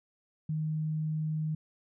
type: tone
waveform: sine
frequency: 155.56 Hz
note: D#3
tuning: in tune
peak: -29 dBFS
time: 0.49-1.55 s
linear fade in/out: 5 ms
effects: none